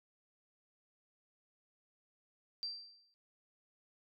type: tone with exponential decay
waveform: sine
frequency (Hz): 4699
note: D8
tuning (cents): 0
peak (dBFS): -35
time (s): 2.63-3.14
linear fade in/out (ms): 0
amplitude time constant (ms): 110
effects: none